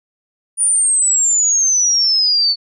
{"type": "exponential sweep", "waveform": "sine", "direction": "down", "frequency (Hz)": [9600, 4435], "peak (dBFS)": -11, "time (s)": [0.57, 2.56], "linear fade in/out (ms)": 50, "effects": []}